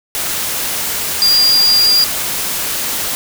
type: tone in noise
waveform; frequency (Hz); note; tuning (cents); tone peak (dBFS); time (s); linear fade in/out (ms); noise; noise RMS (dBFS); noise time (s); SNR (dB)
sine; 4798; D8; +36; -8; 1.22-2.04; 0; white; -19; 0.15-3.15; +8
effects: none